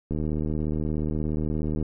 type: click train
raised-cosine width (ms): 3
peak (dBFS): -16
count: 133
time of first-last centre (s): 0.11-1.827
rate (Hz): 76.9
effects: none